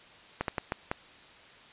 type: slowing click train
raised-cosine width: 0.5 ms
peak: -14 dBFS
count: 5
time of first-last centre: 0.41-0.915 s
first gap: 72 ms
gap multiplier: 1.39
effects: white hiss -53 dBFS RMS until 1.72 s + resampled to 8000 Hz